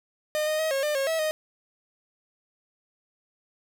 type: tone with pitch steps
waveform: 45% pulse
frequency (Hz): 610 / 618 / 633 / 544 / 600 / 544 / 647 / 621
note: D#5 / D#5 / D#5 / C#5 / D5 / C#5 / E5 / D#5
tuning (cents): -34 / -12 / +30 / -33 / +37 / -33 / -32 / -3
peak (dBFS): -24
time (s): 0.35-1.31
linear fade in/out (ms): 0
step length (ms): 120
effects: none